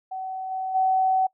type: tone with level steps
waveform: sine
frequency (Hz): 756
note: F#5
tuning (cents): +37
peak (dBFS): -29 / -26 / -18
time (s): 0.11-1.27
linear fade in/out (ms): 10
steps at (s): 0.5 / 0.74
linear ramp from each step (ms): 20
effects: noise-tail reverb RT60 0.1 s tail -23 dB re dry